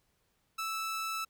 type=tone; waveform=sawtooth; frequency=1315 Hz; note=E6; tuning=5 cents flat; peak=-30 dBFS; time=0.58-1.25 s; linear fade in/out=10 ms; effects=pink hiss -75 dBFS RMS until 1.29 s